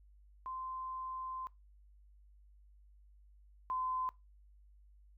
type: tone pair in turn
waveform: sine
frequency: 1038 / 1026.7 Hz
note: C6 / C6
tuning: -14 / -33 cents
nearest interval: unison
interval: 19 cents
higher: first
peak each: -40 / -34 dBFS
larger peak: second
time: 0.46-1.47 / 3.7-4.09 s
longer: first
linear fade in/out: 0 ms
effects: noise-tail reverb RT60 0.2 s tail -20 dB re dry + added 50 Hz sine -59 dBFS peak until 5.17 s